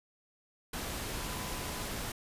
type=tone in noise; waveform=sine; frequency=1004 Hz; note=B5; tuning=28 cents sharp; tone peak=-48 dBFS; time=1.16-1.83 s; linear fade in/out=5 ms; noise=pink; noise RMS=-38 dBFS; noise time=0.73-2.12 s; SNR=-13 dB; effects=resampled to 32000 Hz